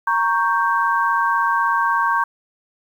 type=chord; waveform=sine; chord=G diminished; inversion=first; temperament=equal; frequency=932.3 / 1108.7 / 1568 Hz; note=Bb5 / Db6 / G6; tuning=0 / 0 / 0 cents; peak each=-20 / -19 / -21 dBFS; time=0.07-2.24 s; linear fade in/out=5 ms; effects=8-bit